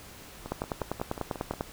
two click trains, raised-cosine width 1 ms, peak -15 / -23 dBFS, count 12 / 7, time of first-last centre 0.52-1.609 / 0.46-1.537 s, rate 10.1 / 5.57 Hz, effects pink hiss -48 dBFS RMS until 1.72 s

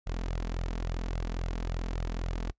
sawtooth tone with flanger, 42.46 Hz, F1, 48 cents flat, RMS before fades -33 dBFS, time 0.06-2.52 s, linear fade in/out 20 ms, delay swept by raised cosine 1.4 to 4.6 ms, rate 3.6 Hz, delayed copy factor +0.55, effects noise-tail reverb RT60 0.1 s tail -23 dB re dry + resampled to 16000 Hz

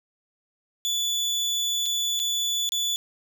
30% pulse tone with dropouts, 3461 Hz, A7, 29 cents flat, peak -21 dBFS, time 0.85-2.96 s, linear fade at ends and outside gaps 0 ms, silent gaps 1.858-1.862 / 2.193-2.199 / 2.691-2.721 s, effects none

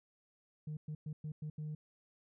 sine tone bursts at uneven times, 152.4 Hz, D#3, 36 cents flat, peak -37 dBFS, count 6, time 0.67-0.77 / 0.88-0.95 / 1.06-1.13 / 1.24-1.32 / 1.42-1.5 / 1.58-1.75 s, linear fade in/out 5 ms, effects tanh soft clip ceiling -37 dBFS

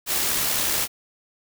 white noise with amplitude modulation, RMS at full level -22 dBFS, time 0.06-0.88 s, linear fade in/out 50 ms, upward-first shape sine, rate 71 Hz, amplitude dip 30%, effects none

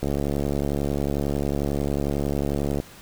click train, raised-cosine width 2 ms, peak -12 dBFS, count 198, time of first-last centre 0.03-2.801 s, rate 71.1 Hz, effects pink hiss -46 dBFS RMS until 3.01 s

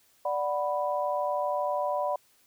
sine chord, B minor, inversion first, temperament equal, 587.3 / 740 / 987.8 Hz, D5 / F#5 / B5, 0 / 0 / 0 cents, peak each -29 / -32 / -31 dBFS, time 0.25-2.16 s, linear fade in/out 5 ms, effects white hiss -64 dBFS RMS until 2.46 s

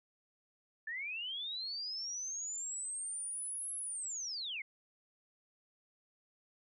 sine linear two-way sweep, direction up then down, 1726 to 10990 to 2051 Hz, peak -38 dBFS, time 0.87-4.62 s, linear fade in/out 5 ms, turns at 3.75 s, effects none

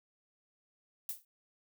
violet noise with exponential decay, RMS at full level -34 dBFS, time 1.09-1.25 s, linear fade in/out 2 ms, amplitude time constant 33 ms, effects none

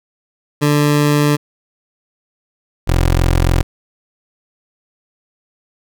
20% pulse tone pair in turn, 147.1 / 43.52 Hz, D3 / F1, +3 / -5 cents, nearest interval octave + major sixth, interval 2108 cents, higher first, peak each -6 dBFS, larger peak neither, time 0.61-1.37 / 2.87-3.63 s, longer neither, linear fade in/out 20 ms, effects none

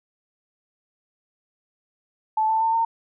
sine tone with pitch steps, 872 / 885.2 / 898.6 / 912.2 Hz, A5 / A5 / A5 / A#5, -16 / +10 / +36 / -38 cents, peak -18 dBFS, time 2.37-2.85 s, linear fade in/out 5 ms, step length 120 ms, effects none

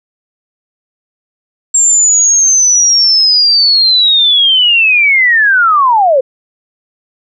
sine linear sweep, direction down, 7459 to 496.4 Hz, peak -5 dBFS, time 1.74-6.21 s, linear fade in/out 10 ms, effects none

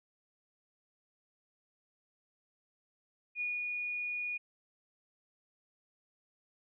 sine tone with ADSR envelope, 2451 Hz, D#7, 27 cents flat, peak -32 dBFS, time 3.35-4.38 s, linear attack 58 ms, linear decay 200 ms, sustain -2 dB, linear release 15 ms, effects none

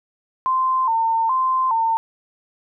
sine tone with vibrato, 970 Hz, B5, 31 cents flat, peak -16 dBFS, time 0.46-1.97 s, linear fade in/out 0 ms, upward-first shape square, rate 1.2 Hz, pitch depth 120 cents each way, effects none

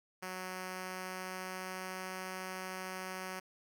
5% pulse tone with pitch glide, 185.1 to 186.5 Hz, F#3 to F#3, +1 to +14 cents, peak -29 dBFS, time 0.22-3.4 s, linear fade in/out 10 ms, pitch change +13 cents, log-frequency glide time 0.68-2.13 s, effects none

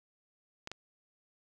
clicks, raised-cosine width 0.2 ms, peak -23 dBFS, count 2, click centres 0.674 / 0.716 s, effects none

